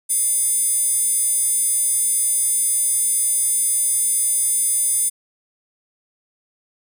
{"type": "tone with high-pass filter", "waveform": "square", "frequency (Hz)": 707, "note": "F5", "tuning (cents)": 21, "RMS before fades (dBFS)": -19, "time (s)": [0.09, 5.1], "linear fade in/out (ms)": 20, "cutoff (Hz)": 9500, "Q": 8.3, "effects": []}